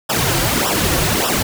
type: noise with flanger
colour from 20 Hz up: pink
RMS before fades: -17 dBFS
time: 0.09-1.43 s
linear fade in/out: 10 ms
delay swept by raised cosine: 0.45 to 4.85 ms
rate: 1.7 Hz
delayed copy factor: -0.95
effects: none